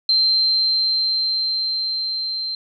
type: tone with level ramp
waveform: sine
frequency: 4132 Hz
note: C8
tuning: 22 cents flat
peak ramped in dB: -13 to -23 dBFS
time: 0.09-2.55 s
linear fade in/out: 2 ms
effects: none